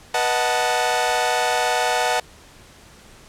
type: chord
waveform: sawtooth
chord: B dominant seventh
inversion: none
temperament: equal with one note detuned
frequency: 486.5 / 622.3 / 740 / 880 Hz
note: B4 / D#5 / F#5 / A5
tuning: -26 / 0 / 0 / 0 cents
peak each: -22 / -22 / -18 / -20 dBFS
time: 0.14-2.2 s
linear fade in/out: 5 ms
effects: pink hiss -47 dBFS RMS until 3.28 s + low-pass 10000 Hz 12 dB/octave